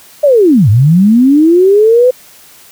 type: linear two-way sweep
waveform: sine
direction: down then up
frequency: 610 to 97.1 to 513 Hz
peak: -3 dBFS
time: 0.23-2.11 s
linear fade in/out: 10 ms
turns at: 0.69 s
effects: white hiss -39 dBFS RMS until 2.71 s + high-pass 60 Hz 12 dB/octave